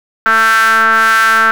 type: ring-modulated tone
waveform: square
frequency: 111.6 Hz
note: A2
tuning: 25 cents sharp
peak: -5 dBFS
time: 0.26-1.51 s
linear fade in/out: 0 ms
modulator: 1450 Hz
effects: none